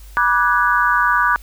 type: chord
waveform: sine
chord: G# half-diminished seventh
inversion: first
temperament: equal with one note detuned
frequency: 971.4 / 1174.7 / 1480 / 1661.2 Hz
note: B5 / D6 / F#6 / G#6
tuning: -29 / 0 / 0 / 0 cents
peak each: -19 / -17 / -17 / -21 dBFS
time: 0.17-1.36 s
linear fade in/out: 0 ms
effects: added 50 Hz sine -36 dBFS peak until 1.42 s + white hiss -48 dBFS RMS until 1.42 s